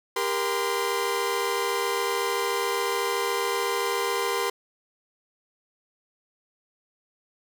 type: tone cluster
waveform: sawtooth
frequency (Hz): 397.4 / 471.2 / 1030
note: G4 / A#4 / C6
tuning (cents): +24 / +19 / -28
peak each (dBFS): -25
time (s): 0.16-4.5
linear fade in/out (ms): 5
effects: none